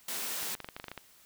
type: high-pass noise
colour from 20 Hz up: white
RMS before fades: -36 dBFS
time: 0.08-0.55 s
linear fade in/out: 5 ms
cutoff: 160 Hz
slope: 48 dB/octave
type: clicks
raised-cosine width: 0.3 ms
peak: -24 dBFS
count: 11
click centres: 0.428 / 0.551 / 0.603 / 0.645 / 0.688 / 0.765 / 0.799 / 0.842 / 0.883 / 0.916 / 0.977 s
effects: white hiss -60 dBFS RMS until 1.25 s